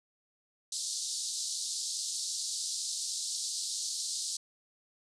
pink band-pass noise, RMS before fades -36 dBFS, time 0.72-4.37 s, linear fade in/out 5 ms, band 4000 to 9200 Hz, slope 48 dB/octave, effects none

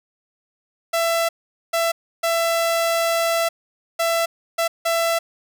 sawtooth tone bursts at uneven times, 668 Hz, E5, 23 cents sharp, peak -14 dBFS, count 6, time 0.93-1.29 / 1.73-1.92 / 2.23-3.49 / 3.99-4.26 / 4.58-4.68 / 4.85-5.19 s, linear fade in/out 10 ms, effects none

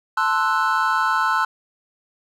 triangle chord, F# half-diminished seventh, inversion first, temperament equal, 880 / 1046.5 / 1318.5 / 1480 Hz, A5 / C6 / E6 / F#6, 0 / 0 / 0 / 0 cents, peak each -22 / -21 / -20 / -21 dBFS, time 0.17-1.45 s, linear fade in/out 5 ms, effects none

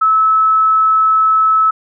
sine tone, 1300 Hz, E6, 24 cents flat, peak -8 dBFS, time 0.01-1.71 s, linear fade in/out 10 ms, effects none

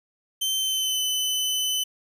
sawtooth tone with pitch glide, 3100 to 3024 Hz, G7 to F#7, -20 to +37 cents, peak -20 dBFS, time 0.41-1.84 s, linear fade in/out 10 ms, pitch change -43 cents, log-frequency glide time 0.57-1.02 s, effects none

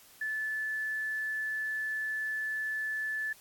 sine tone, 1740 Hz, A6, 20 cents flat, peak -31 dBFS, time 0.21-3.33 s, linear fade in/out 5 ms, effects white hiss -57 dBFS RMS until 3.4 s + AAC 64 kbps

